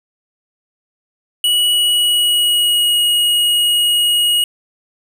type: tone with pitch glide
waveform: square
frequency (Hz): 2929 to 2890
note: F#7 to F#7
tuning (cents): -18 to -41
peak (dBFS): -12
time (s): 1.44-4.44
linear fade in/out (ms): 2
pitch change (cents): -23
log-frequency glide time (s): 1.69-3
effects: none